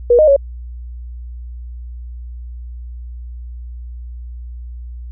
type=tone with pitch steps; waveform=sine; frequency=481.5 / 616 / 557 Hz; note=B4 / D#5 / C#5; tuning=-44 / -17 / +8 cents; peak=-6 dBFS; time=0.1-0.364 s; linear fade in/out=5 ms; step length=88 ms; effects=added 60 Hz sine -27 dBFS peak until 5.11 s